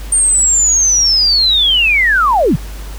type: linear sweep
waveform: sine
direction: down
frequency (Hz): 8870 to 110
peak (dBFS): -8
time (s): 0.12-2.56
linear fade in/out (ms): 5
effects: added 50 Hz sine -24 dBFS peak until 2.98 s + pink hiss -35 dBFS RMS until 2.98 s